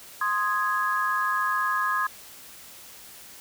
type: chord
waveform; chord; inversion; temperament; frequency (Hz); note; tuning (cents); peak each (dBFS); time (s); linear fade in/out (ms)
sine; Ab major; first; equal; 1046.5 / 1244.5 / 1661.2; C6 / Eb6 / Ab6; 0 / 0 / 0; -27; 0.21-2.07; 5
effects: white hiss -46 dBFS RMS until 3.4 s